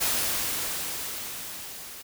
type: noise with level ramp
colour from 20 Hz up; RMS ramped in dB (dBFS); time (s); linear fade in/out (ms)
white; -25 to -42; 0-2.03; 20
effects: none